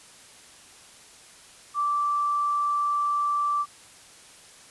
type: tone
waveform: sine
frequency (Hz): 1168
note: D6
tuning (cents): -10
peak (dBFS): -22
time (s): 1.74-3.66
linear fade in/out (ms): 50
effects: white hiss -50 dBFS RMS until 4.7 s + resampled to 24000 Hz